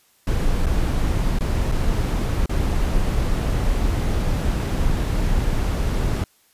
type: noise with dropouts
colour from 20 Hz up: brown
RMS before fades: -20 dBFS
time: 0.27-6.24 s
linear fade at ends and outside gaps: 2 ms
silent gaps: 0.66-0.666 / 1.388-1.407 / 1.717-1.721 / 2.46-2.494 s
effects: white hiss -59 dBFS RMS until 6.53 s + resampled to 32000 Hz